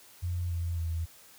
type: tone with pitch steps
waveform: sine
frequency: 88.1 / 85.2 / 82.39 Hz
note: F2 / F2 / E2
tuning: +16 / -42 / 0 cents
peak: -29 dBFS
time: 0.22-1.06 s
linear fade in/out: 20 ms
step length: 280 ms
effects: white hiss -55 dBFS RMS until 1.38 s